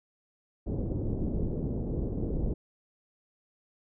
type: low-pass noise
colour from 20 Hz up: pink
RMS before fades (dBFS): -31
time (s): 0.66-2.54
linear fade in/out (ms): 10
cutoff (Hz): 450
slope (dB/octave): 24
effects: none